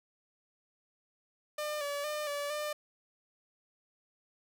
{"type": "tone with pitch steps", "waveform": "sawtooth", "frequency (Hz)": [601, 573, 602, 576, 599], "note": ["D5", "D5", "D5", "D5", "D5"], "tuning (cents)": [40, -43, 43, -34, 34], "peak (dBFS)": -30, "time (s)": [1.58, 2.73], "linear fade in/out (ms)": 5, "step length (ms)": 230, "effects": []}